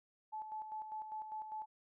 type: tone with tremolo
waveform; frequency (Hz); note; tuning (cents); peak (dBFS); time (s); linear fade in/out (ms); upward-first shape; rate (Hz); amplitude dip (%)
sine; 865; A5; -30; -40; 0.32-1.66; 20; square; 5; 50
effects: none